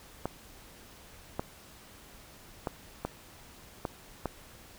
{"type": "clicks", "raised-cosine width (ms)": 1, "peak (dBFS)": -17, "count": 6, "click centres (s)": [0.256, 1.395, 2.672, 3.05, 3.852, 4.257], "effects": ["pink hiss -53 dBFS RMS until 4.78 s"]}